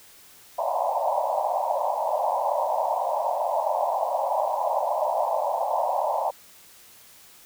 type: band-pass noise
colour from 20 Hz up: pink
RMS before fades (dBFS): -25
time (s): 0.58-6.31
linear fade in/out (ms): 10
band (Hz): 560 to 990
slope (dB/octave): 96
effects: white hiss -51 dBFS RMS until 7.45 s